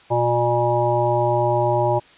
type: harmonic tone with a mistuned harmonic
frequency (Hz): 120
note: B2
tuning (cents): -49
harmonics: 1 / 3 / 5 / 7 / 8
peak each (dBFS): -23 / -23 / -21 / -22 / -25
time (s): 0.1-2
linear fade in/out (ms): 20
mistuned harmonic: 7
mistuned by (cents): -18
effects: white hiss -49 dBFS RMS until 2.17 s + resampled to 8000 Hz